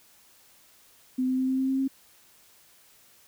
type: tone with pitch steps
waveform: sine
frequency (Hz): 256.3 / 258.2 / 260.2 / 262.1 / 264.1 / 266.1 / 268.1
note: C4 / C4 / C4 / C4 / C4 / C4 / C4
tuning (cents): -36 / -23 / -9 / +3 / +16 / +29 / +42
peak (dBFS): -23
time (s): 1.18-1.88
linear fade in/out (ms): 10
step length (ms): 100
effects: white hiss -58 dBFS RMS until 3.27 s